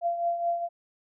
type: tone with tremolo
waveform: sine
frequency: 687 Hz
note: F5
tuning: 29 cents flat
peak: -22 dBFS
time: 0.01-0.69 s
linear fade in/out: 50 ms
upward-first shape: triangle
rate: 4.7 Hz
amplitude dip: 65%
effects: none